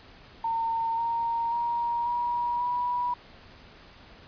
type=tone with pitch steps; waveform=sine; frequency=912 / 927.4 / 943.1 / 959 / 975.2 Hz; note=A#5 / A#5 / A#5 / A#5 / B5; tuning=-38 / -9 / +20 / +49 / -22 cents; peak=-25 dBFS; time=0.44-3.14 s; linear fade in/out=5 ms; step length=540 ms; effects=pink hiss -51 dBFS RMS until 4.27 s + resampled to 11025 Hz